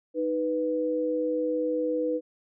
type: tone pair together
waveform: sine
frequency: 311.1 / 493.8 Hz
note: D#4 / B4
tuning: 0 / 0 cents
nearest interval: minor sixth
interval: 800 cents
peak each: -29 / -26 dBFS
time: 0.14-2.21 s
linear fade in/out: 50 ms
effects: none